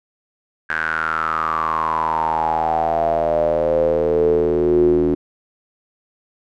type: tone with band-pass filter sweep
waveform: square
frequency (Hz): 40.03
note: D#1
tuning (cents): +50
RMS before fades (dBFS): -18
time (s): 0.69-5.15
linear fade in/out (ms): 10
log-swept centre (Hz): 1600 to 320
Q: 9.6
effects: none